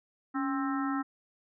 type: harmonic tone with a mistuned harmonic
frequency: 264 Hz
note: C4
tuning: 16 cents sharp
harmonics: 1 / 3 / 4 / 5 / 6 / 7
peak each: -30 / -39 / -40 / -36 / -46 / -44 dBFS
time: 0.34-1.03 s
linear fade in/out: 20 ms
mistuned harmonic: 1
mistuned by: +87 cents
effects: none